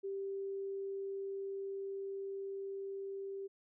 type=tone with level ramp; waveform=sine; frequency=392 Hz; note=G4; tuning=in tune; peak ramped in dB=-37 to -40 dBFS; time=0.03-3.48 s; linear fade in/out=20 ms; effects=none